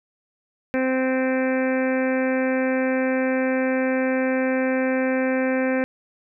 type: harmonic tone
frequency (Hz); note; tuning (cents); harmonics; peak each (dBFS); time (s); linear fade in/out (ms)
260; C4; -11; 1 / 2 / 3 / 4 / 5 / 6 / 7 / 8 / 9 / 10; -22 / -23 / -34 / -38 / -41 / -32 / -33 / -38 / -35 / -43; 0.74-5.84; 0
effects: none